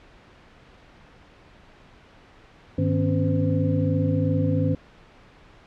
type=tone cluster; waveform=sine; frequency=100.9 / 155.7 / 254.9 / 277.7 / 510 Hz; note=G#2 / D#3 / C4 / C#4 / C5; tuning=-49 / +2 / -45 / +3 / -44 cents; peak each=-24 / -24 / -29 / -26 / -29 dBFS; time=2.78-4.75 s; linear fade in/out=5 ms; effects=pink hiss -51 dBFS RMS until 5.66 s + low-pass 3000 Hz 12 dB/octave